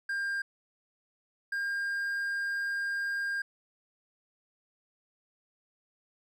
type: tone pair in turn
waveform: triangle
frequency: 1600 / 1607 Hz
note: G6 / G6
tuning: +35 / +43 cents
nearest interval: unison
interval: 8 cents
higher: second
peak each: -28 dBFS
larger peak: neither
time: 0.09-0.42 / 1.52-3.42 s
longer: second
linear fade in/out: 5 ms
effects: none